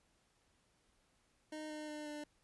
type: tone with pitch steps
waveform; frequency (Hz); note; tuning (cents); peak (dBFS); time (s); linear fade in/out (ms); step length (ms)
25% pulse; 308.1 / 304.6 / 301.1 / 297.6; D#4 / D#4 / D4 / D4; -17 / -37 / +43 / +23; -40; 1.52-2.24; 5; 180
effects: pink hiss -75 dBFS RMS until 2.43 s + resampled to 24000 Hz